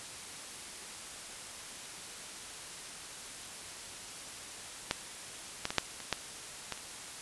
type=clicks; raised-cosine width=0.2 ms; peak=-11 / -14 / -17 / -7 / -26 / -11 / -17 / -30 dBFS; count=8; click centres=4.911 / 5.654 / 5.705 / 5.783 / 6.003 / 6.127 / 6.723 / 6.776 s; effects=white hiss -45 dBFS RMS until 7.21 s + resampled to 24000 Hz